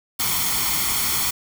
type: noise with comb filter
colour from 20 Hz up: white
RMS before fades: -22 dBFS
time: 0.19-1.31 s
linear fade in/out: 10 ms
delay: 0.91 ms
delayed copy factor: +0.65
effects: none